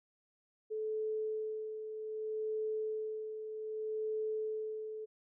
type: tone with tremolo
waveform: sine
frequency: 433.9 Hz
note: A4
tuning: 24 cents flat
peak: -33 dBFS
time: 0.7-5.06 s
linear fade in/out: 20 ms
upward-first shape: sine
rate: 0.64 Hz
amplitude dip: 55%
effects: none